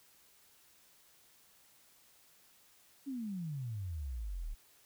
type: exponential sweep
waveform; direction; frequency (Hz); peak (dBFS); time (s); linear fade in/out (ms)
sine; down; 284.8 to 34.65; -37; 3.06-4.55; 20
effects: white hiss -65 dBFS RMS until 4.85 s